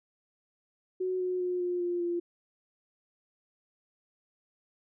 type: tone with pitch steps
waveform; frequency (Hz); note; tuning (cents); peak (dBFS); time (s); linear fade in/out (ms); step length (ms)
sine; 370 / 365.1 / 360.3 / 355.5 / 350.9 / 346.2; F#4 / F#4 / F#4 / F4 / F4 / F4; 0 / -23 / -46 / +31 / +8 / -15; -28; 1-2.2; 10; 200
effects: none